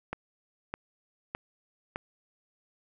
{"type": "click train", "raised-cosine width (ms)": 0.5, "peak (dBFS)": -18, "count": 4, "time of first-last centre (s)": [0.13, 1.959], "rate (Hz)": 1.64, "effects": []}